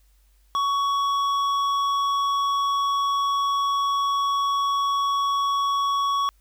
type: tone with hard clipping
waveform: triangle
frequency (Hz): 1120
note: C#6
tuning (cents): +18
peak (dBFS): -22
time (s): 0.55-6.29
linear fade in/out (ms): 0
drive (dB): 12
effects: added 49 Hz sine -56 dBFS peak until 6.4 s + white hiss -67 dBFS RMS until 6.4 s